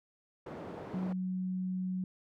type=band-pass noise; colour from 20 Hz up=white; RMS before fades=-44 dBFS; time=0.46-1.13 s; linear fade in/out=5 ms; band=110 to 580 Hz; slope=12 dB/octave
type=tone; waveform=sine; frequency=185 Hz; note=F#3; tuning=in tune; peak=-32 dBFS; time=0.94-2.04 s; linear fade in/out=2 ms
effects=none